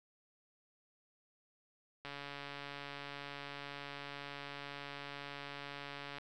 click train, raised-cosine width 0.3 ms, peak -29 dBFS, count 588, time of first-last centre 2.05-6.184 s, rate 142 Hz, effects none

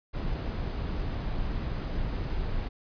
brown noise, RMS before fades -31 dBFS, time 0.13-2.69 s, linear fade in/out 20 ms, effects resampled to 11025 Hz

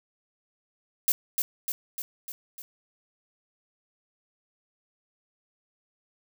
violet noise with echo, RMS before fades -22 dBFS, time 1.08-1.12 s, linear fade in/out 0 ms, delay 300 ms, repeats 5, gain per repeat -4 dB, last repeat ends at 2.62 s, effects none

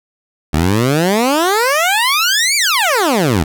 15% pulse exponential two-way sweep, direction up then down, 72.9 to 2387 to 72.9 Hz, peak -5 dBFS, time 0.53-3.44 s, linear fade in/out 10 ms, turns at 2.56 s, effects none

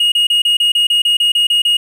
triangle tone bursts, 2870 Hz, F7, 47 cents sharp, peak -8 dBFS, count 12, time 0-1.77 s, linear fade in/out 5 ms, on 120 ms, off 30 ms, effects 7-bit

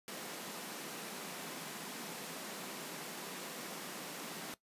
pink high-pass noise, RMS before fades -45 dBFS, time 0.08-4.54 s, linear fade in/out 0 ms, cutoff 160 Hz, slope 48 dB/octave, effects noise-tail reverb RT60 0.1 s tail -17 dB re dry + resampled to 32000 Hz

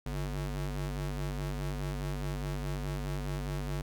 40% pulse ring-modulated tone, 98 Hz, G2, in tune, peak -29 dBFS, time 0.06-3.82 s, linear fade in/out 5 ms, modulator 46.6 Hz, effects none

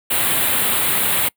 white band-stop noise, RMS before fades -18 dBFS, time 0.1-1.29 s, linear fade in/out 10 ms, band 3900 to 8400 Hz, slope 48 dB/octave, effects noise-tail reverb RT60 0.1 s tail -25 dB re dry + high-pass 80 Hz 12 dB/octave

